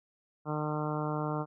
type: harmonic tone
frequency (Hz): 151.5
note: D#3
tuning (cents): -46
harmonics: 1 / 2 / 3 / 4 / 5 / 6 / 7 / 8 / 9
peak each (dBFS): -34 / -37 / -39 / -40 / -41 / -42 / -42 / -43 / -44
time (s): 0.45-1.46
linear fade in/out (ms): 50
effects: none